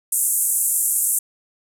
pink band-pass noise, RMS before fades -20 dBFS, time 0.12-1.19 s, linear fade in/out 5 ms, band 7800 to 13000 Hz, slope 48 dB/octave, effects none

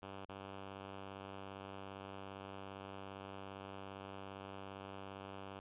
5% pulse tone with dropouts, 97.5 Hz, G2, 9 cents flat, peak -36 dBFS, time 0.02-5.6 s, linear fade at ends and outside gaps 5 ms, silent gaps 0.255-0.288 s, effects resampled to 8000 Hz

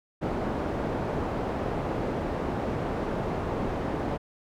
white low-pass noise, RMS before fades -30 dBFS, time 0.21-4.18 s, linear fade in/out 20 ms, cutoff 580 Hz, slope 12 dB/octave, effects none

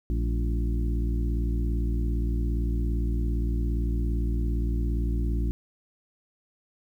harmonic tone with a mistuned harmonic, 57.5 Hz, A#1, 23 cents flat, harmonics 1 / 2 / 3 / 4 / 5 / 6, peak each -24 / -34 / -38 / -38 / -37 / -40 dBFS, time 0.1-5.51 s, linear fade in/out 0 ms, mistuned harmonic 4, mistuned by -110 cents, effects 10-bit

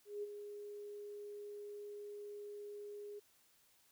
sine tone with ADSR envelope, 412.6 Hz, G#4, 11 cents flat, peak -38 dBFS, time 0.05-3.2 s, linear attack 180 ms, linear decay 27 ms, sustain -8 dB, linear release 16 ms, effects white hiss -71 dBFS RMS until 3.91 s

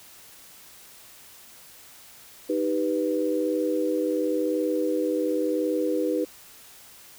sine chord, Eb augmented, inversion none, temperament equal, 311.1 / 392 / 493.9 Hz, Eb4 / G4 / B4, 0 / 0 / 0 cents, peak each -26 / -29 / -26 dBFS, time 2.49-6.25 s, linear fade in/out 10 ms, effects white hiss -49 dBFS RMS until 7.18 s

